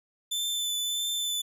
sawtooth tone with vibrato, 3524 Hz, A7, 2 cents sharp, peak -25 dBFS, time 0.31-1.42 s, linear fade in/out 10 ms, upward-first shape triangle, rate 1.6 Hz, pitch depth 18 cents each way, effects none

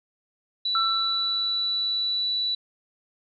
sine tone, 3951 Hz, B7, in tune, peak -23 dBFS, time 0.65-2.55 s, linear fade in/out 5 ms
sine tone with exponential decay, 1340 Hz, E6, 28 cents sharp, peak -21 dBFS, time 0.75-2.23 s, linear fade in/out 2 ms, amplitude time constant 320 ms
effects none

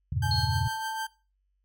sine chord, E diminished seventh, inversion none, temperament equal, 82.41 / 98 / 116.54 / 138.59 Hz, E2 / G2 / Bb2 / Db3, 0 / 0 / 0 / 0 cents, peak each -31 dBFS, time 0.12-0.68 s, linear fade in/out 5 ms
sine tone with pitch glide, 852 to 882.6 Hz, G#5 to A5, +44 to +5 cents, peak -32 dBFS, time 0.22-1.07 s, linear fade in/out 20 ms, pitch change +61 cents, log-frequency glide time 0.41-0.5 s
sawtooth tone with tremolo, 1568 Hz, G6, in tune, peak -29 dBFS, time 0.22-1.07 s, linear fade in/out 5 ms, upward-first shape triangle, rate 6.6 Hz, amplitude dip 65%
sine tone with exponential decay, 4300 Hz, C8, 47 cents sharp, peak -25 dBFS, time 0.31-1 s, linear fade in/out 2 ms, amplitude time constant 150 ms
effects noise-tail reverb RT60 0.3 s tail -18 dB re dry + added 48 Hz sine -70 dBFS peak until 1.64 s

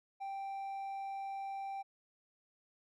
sine tone with hard clipping, 784 Hz, G5, in tune, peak -40 dBFS, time 0.2-1.83 s, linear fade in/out 20 ms, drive 3 dB, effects none

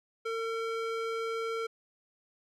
square tone with band-pass filter, 453.4 Hz, A#4, 48 cents flat, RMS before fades -34 dBFS, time 0.25-1.67 s, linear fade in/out 10 ms, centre 1200 Hz, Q 0.67, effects none

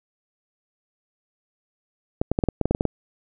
clicks, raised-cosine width 2 ms, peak -7 dBFS, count 11, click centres 2.215 / 2.316 / 2.389 / 2.438 / 2.487 / 2.613 / 2.656 / 2.71 / 2.749 / 2.809 / 2.853 s, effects none

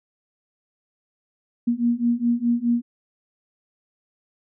sine beating tone pair, 235 / 239.8 Hz, A#3 / A#3, +14 / +49 cents, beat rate 4.8 Hz, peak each -22 / -21 dBFS, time 1.67-2.82 s, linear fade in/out 10 ms, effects none

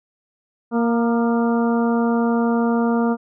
harmonic tone with a mistuned harmonic, 233.1 Hz, A#3, in tune, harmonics 1 / 2 / 3 / 4 / 5 / 6, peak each -17 / -23 / -27 / -29 / -31 / -33 dBFS, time 0.71-3.17 s, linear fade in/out 50 ms, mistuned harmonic 5, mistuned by +40 cents, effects none

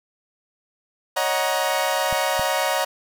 sawtooth chord, D# minor seventh, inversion third, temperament equal with one note detuned, 554.4 / 622.3 / 740 / 944.8 Hz, C#5 / D#5 / F#5 / A#5, 0 / 0 / 0 / +23 cents, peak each -22 dBFS, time 1.16-2.85 s, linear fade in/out 10 ms
clicks, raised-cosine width 5 ms, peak -20 dBFS, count 2, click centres 2.127 / 2.395 s
effects none

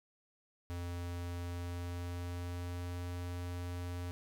square tone with pitch glide, 87.31 to 88.32 Hz, F2 to F2, 0 to +20 cents, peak -39 dBFS, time 0.7-4.11 s, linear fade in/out 0 ms, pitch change +20 cents, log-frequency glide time 1.43-3.01 s, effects none

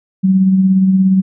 sine tone with tremolo, 189.7 Hz, F#3, 43 cents sharp, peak -6 dBFS, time 0.23-1.22 s, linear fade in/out 20 ms, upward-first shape sine, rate 17 Hz, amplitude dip 35%, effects none

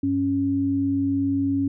sine tone pair together, 98 / 276.6 Hz, G2 / C#4, 0 / -4 cents, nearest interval octave + tritone, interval 1796 cents, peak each -29 / -20 dBFS, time 0.03-1.68 s, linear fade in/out 5 ms, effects none

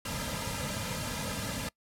pink noise with comb filter, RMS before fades -35 dBFS, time 0.05-1.69 s, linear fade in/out 5 ms, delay 2.7 ms, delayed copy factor -1, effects noise-tail reverb RT60 0.1 s tail -24 dB re dry + low-pass 12000 Hz 12 dB/octave

